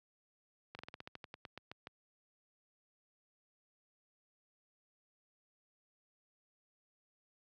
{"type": "slowing click train", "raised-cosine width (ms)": 0.3, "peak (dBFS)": -30, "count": 14, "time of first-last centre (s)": [0.75, 1.871], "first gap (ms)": 40, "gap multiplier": 1.12, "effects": ["high-pass 80 Hz 12 dB/octave"]}